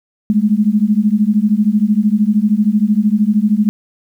sine beating tone pair, 204.2 / 217.2 Hz, G#3 / A3, -29 / -22 cents, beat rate 13 Hz, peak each -13 dBFS, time 0.3-3.69 s, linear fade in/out 0 ms, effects 8-bit

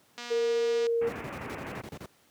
click train, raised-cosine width 0.2 ms, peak -23 dBFS, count 166, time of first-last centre 0.18-0.867 s, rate 240 Hz
sine tone, 464.7 Hz, A#4, 5 cents flat, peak -24 dBFS, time 0.3-1.1 s, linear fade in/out 20 ms
pink low-pass noise, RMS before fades -37 dBFS, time 1.01-1.82 s, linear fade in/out 10 ms, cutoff 2600 Hz, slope 48 dB/octave
brown noise bursts, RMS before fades -34 dBFS, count 12, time 1.07-2.06 s, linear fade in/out 2 ms, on 55 ms, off 30 ms
effects pink hiss -63 dBFS RMS until 2.3 s + high-pass 150 Hz 12 dB/octave

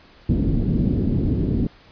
white low-pass noise, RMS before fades -20 dBFS, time 0.29-1.67 s, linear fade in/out 2 ms, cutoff 280 Hz, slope 24 dB/octave, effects pink hiss -50 dBFS RMS until 1.91 s + resampled to 11025 Hz

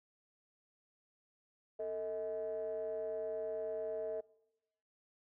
triangle ring-modulated tone, 95.5 Hz, G2, 45 cents flat, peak -31 dBFS, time 1.79-4.21 s, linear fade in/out 10 ms, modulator 541 Hz, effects noise-tail reverb RT60 0.9 s tail -23 dB re dry + tanh soft clip ceiling -29 dBFS

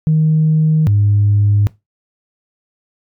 sine tone pair in turn, 156.4 / 102.71 Hz, D#3 / G#2, +9 / -19 cents, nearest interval perfect fifth, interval 728 cents, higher first, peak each -8 dBFS, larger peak neither, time 0.07-0.87 / 0.87-1.67 s, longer neither, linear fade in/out 0 ms, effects noise-tail reverb RT60 0.2 s tail -20 dB re dry + tanh soft clip ceiling -5 dBFS

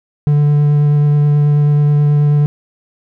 triangle tone with vibrato, 146.83 Hz, D3, in tune, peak -6 dBFS, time 0.27-2.46 s, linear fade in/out 0 ms, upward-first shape triangle, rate 9.3 Hz, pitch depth 12 cents each way, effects none

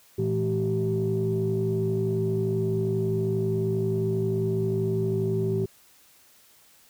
sine tone cluster, 112.8 / 165.2 / 215.4 / 385.4 Hz, A2 / E3 / A3 / G4, +44 / +4 / -37 / -29 cents, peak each -27 / -29 / -33 / -25 dBFS, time 0.18-5.66 s, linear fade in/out 10 ms, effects tanh soft clip ceiling -16 dBFS + white hiss -57 dBFS RMS until 6.89 s

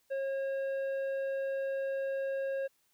triangle tone with tanh clipping, 542 Hz, C#5, 39 cents flat, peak -33 dBFS, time 0.1-2.68 s, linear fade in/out 20 ms, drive 12 dB, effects white hiss -73 dBFS RMS until 2.93 s

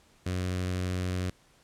sawtooth tone with notch filter, 91.3 Hz, F#2, 23 cents flat, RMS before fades -31 dBFS, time 0.26-1.3 s, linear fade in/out 5 ms, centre 870 Hz, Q 1.7, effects pink hiss -62 dBFS RMS until 1.63 s + low-pass 10000 Hz 12 dB/octave

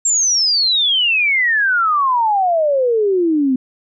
sine exponential sweep, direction down, 7530 to 251.3 Hz, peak -12 dBFS, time 0.05-3.56 s, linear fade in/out 5 ms, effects none

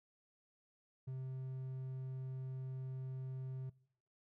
triangle tone, 130.81 Hz, C3, in tune, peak -39 dBFS, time 1.07-3.7 s, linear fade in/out 10 ms, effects noise-tail reverb RT60 0.7 s tail -23 dB re dry

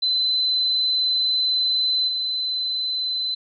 sine tone with level steps, 4039 Hz, B7, 38 cents sharp, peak -18 / -22 dBFS, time 0.02-3.35 s, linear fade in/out 10 ms, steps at 2.07 s, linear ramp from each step 20 ms, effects none

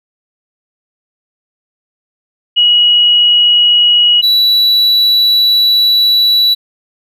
sine / triangle tone pair in turn, 2908 / 3937 Hz, F#7 / B7, -31 / -6 cents, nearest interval perfect fourth, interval 525 cents, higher second, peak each -5 dBFS, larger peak neither, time 2.56-4.22 / 4.22-6.55 s, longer second, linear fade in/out 20 ms, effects none

